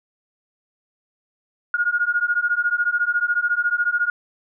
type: beating tone pair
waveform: sine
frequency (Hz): 1425 / 1439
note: F6 / F#6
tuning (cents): +34 / -49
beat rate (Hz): 14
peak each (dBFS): -21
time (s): 1.74-4.1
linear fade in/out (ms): 2
effects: none